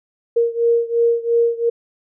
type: beating tone pair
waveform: sine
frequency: 466.2 / 469.1 Hz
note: A#4 / A#4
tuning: 0 / +11 cents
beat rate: 2.9 Hz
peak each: -16 / -18 dBFS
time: 0.36-1.7 s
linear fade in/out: 10 ms
effects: none